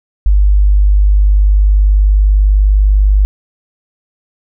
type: tone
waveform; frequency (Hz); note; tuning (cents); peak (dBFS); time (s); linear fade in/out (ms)
sine; 50.1; G1; +38; -5; 0.26-3.25; 0
effects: none